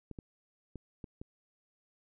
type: clicks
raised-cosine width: 3 ms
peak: -30 dBFS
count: 5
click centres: 0.113 / 0.188 / 0.757 / 1.042 / 1.215 s
effects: none